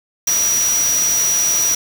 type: tone in noise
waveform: sine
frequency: 5810 Hz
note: F#8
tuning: 32 cents flat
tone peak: -14 dBFS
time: 0.27-1.75 s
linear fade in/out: 5 ms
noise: white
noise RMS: -23 dBFS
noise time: 0.27-1.75 s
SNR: +6 dB
effects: none